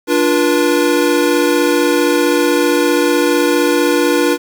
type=chord; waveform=square; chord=B diminished; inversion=first; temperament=equal with one note detuned; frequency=293.7 / 349.2 / 481.5 Hz; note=D4 / F4 / B4; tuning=0 / 0 / -44 cents; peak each=-16 dBFS; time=0.07-4.38 s; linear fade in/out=50 ms; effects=7-bit